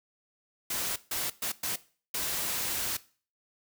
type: noise bursts at uneven times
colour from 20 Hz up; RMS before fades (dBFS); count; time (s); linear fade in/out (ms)
white; -32; 5; 0.7-0.96 / 1.11-1.3 / 1.42-1.52 / 1.63-1.76 / 2.14-2.97; 5
effects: noise-tail reverb RT60 0.4 s tail -18 dB re dry